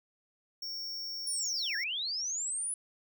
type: tone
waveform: square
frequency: 5490 Hz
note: F8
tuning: 31 cents flat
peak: -37 dBFS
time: 0.62-1.84 s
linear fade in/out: 5 ms
type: linear two-way sweep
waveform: sine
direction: down then up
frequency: 10080 to 1589 to 10080 Hz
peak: -32 dBFS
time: 1.27-2.74 s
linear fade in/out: 2 ms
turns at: 1.76 s
effects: none